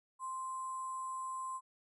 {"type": "tone with sample-and-hold", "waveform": "sine", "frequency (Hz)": 1046.5, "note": "C6", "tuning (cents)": 0, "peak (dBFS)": -38, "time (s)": [0.19, 1.61], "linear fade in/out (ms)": 50, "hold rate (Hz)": 8820, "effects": ["resampled to 24000 Hz"]}